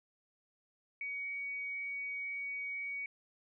sine tone, 2251 Hz, C#7, 26 cents sharp, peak -37 dBFS, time 1.01-3.06 s, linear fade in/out 2 ms, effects none

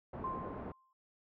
white low-pass noise, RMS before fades -44 dBFS, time 0.13-0.72 s, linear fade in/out 5 ms, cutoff 570 Hz, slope 12 dB/octave
sine tone with exponential decay, 1048 Hz, C6, 2 cents sharp, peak -33 dBFS, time 0.24-0.93 s, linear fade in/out 2 ms, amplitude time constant 150 ms
effects low-pass 2000 Hz 12 dB/octave

